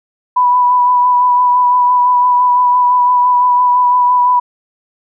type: tone with vibrato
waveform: sine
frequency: 987.8 Hz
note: B5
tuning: in tune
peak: -7 dBFS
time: 0.36-4.4 s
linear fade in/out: 10 ms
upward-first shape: sine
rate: 5.9 Hz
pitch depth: 18 cents each way
effects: none